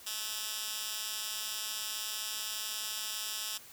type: tone with high-pass filter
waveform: 10% pulse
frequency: 215.8 Hz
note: A3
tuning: 33 cents flat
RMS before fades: -38 dBFS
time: 0.06-3.58 s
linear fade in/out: 10 ms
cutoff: 3800 Hz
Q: 0.79
effects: white hiss -53 dBFS RMS until 3.72 s